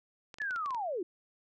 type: clicks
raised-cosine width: 0.2 ms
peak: -29 dBFS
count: 8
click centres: 0.342 / 0.385 / 0.418 / 0.509 / 0.561 / 0.66 / 0.707 / 0.747 s
type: linear sweep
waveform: sine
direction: down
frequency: 1760 to 321.1 Hz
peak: -32 dBFS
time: 0.4-1.03 s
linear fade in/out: 5 ms
effects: none